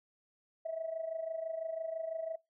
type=tone with amplitude modulation; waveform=sine; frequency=650 Hz; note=E5; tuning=24 cents flat; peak=-32 dBFS; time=0.65-2.36 s; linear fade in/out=10 ms; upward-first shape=sine; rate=26 Hz; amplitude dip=70%; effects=noise-tail reverb RT60 0.2 s tail -22 dB re dry + tanh soft clip ceiling -28 dBFS